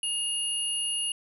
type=tone pair together; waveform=sine; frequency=2844 / 10161 Hz; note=F7 / D#9; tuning=+31 / +35 cents; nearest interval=octave + minor seventh; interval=2204 cents; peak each=-28 dBFS; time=0.03-1.12 s; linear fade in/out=2 ms; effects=tanh soft clip ceiling -23 dBFS